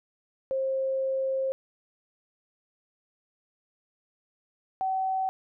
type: tone pair in turn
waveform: sine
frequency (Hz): 532 / 760.7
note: C5 / F#5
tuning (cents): +29 / +48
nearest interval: tritone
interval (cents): 619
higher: second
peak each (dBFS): -25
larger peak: neither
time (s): 0.51-1.52 / 4.81-5.29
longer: first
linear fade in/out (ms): 0
effects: none